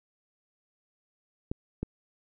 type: clicks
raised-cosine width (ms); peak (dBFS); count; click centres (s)
3; -18; 2; 1.515 / 1.83
effects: none